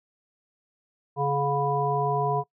harmonic tone with a mistuned harmonic, 141 Hz, C#3, 30 cents sharp, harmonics 1 / 3 / 5 / 7, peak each -28 / -28 / -28 / -28 dBFS, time 1.16-2.44 s, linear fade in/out 50 ms, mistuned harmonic 5, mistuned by +19 cents, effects noise-tail reverb RT60 0.1 s tail -22 dB re dry

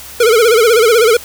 square tone with vibrato, 455.9 Hz, A#4, 39 cents flat, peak -7 dBFS, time 0.2-1.17 s, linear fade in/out 5 ms, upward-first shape sine, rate 16 Hz, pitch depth 120 cents each way, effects added 69 Hz sine -42 dBFS peak until 1.24 s + white hiss -32 dBFS RMS until 1.24 s

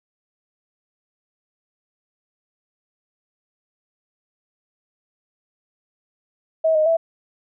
sine tone with pitch steps, 642 / 620 / 659 Hz, E5 / D#5 / E5, -46 / -6 / -1 cents, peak -14 dBFS, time 6.64-6.97 s, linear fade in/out 10 ms, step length 110 ms, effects none

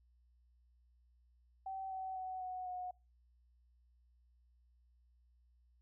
sine tone with pitch steps, 768 / 757.9 / 747.9 / 738 / 728.3 Hz, G5 / F#5 / F#5 / F#5 / F#5, -36 / +41 / +18 / -5 / -28 cents, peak -40 dBFS, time 1.66-2.91 s, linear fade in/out 5 ms, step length 250 ms, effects noise-tail reverb RT60 0.3 s tail -26 dB re dry + added 60 Hz sine -67 dBFS peak until 5.81 s

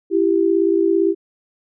sine tone pair together, 334.3 / 392 Hz, E4 / G4, +24 / 0 cents, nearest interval minor third, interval 276 cents, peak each -16 dBFS, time 0.1-1.15 s, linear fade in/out 50 ms, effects none

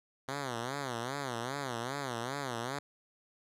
5% pulse tone with vibrato, 128.6 Hz, C3, 30 cents flat, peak -24 dBFS, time 0.28-2.79 s, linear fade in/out 5 ms, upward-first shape sine, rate 2.5 Hz, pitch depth 190 cents each way, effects low-pass 10000 Hz 12 dB/octave

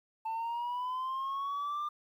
sine linear sweep, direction up, 885 to 1200 Hz, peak -30 dBFS, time 0.25-1.89 s, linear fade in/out 10 ms, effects tanh soft clip ceiling -32 dBFS + 11-bit

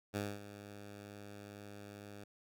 10% pulse tone with ADSR envelope, 102.2 Hz, G#2, 27 cents flat, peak -27 dBFS, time 0.13-2.24 s, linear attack 32 ms, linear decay 230 ms, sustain -14 dB, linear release 5 ms, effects none

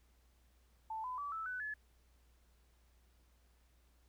sine tone with pitch steps, 882 / 1007.3 / 1150.4 / 1313.9 / 1500.6 / 1713.8 Hz, A5 / B5 / D6 / E6 / F#6 / A6, +4 / +34 / -36 / -6 / +24 / -46 cents, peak -39 dBFS, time 0.9-1.74 s, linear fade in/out 5 ms, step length 140 ms, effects added 60 Hz sine -67 dBFS peak until 4.08 s + pink hiss -75 dBFS RMS until 4.08 s

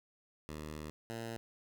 10% pulse tone pair in turn, 76.5 / 114.62 Hz, D#2 / A#2, -29 / -29 cents, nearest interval perfect fifth, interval 700 cents, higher second, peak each -34 / -32 dBFS, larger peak second, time 0.49-0.9 / 1.1-1.37 s, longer first, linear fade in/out 0 ms, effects 10-bit

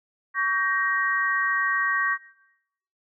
sine chord, G diminished, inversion second, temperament just, 1128.9 / 1568 / 1881.6 Hz, Db6 / G6 / Bb6, +31 / 0 / +16 cents, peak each -26 / -27 / -25 dBFS, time 0.34-2.18 s, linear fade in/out 50 ms, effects noise-tail reverb RT60 0.8 s tail -17 dB re dry

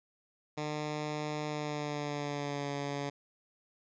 10% pulse tone with pitch glide, 150.7 to 142.24 Hz, D3 to C#3, +45 to +45 cents, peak -26 dBFS, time 0.57-3.1 s, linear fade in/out 10 ms, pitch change -100 cents, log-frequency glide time 1.46-2.69 s, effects resampled to 16000 Hz

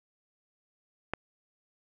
click, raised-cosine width 0.5 ms, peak -15 dBFS, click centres 1.136 s, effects none

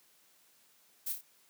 violet noise with echo, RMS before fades -36 dBFS, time 1.06-1.13 s, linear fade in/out 10 ms, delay 28 ms, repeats 3, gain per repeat -5 dB, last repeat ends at 1.214 s, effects white hiss -66 dBFS RMS until 1.49 s + high-pass 150 Hz 12 dB/octave

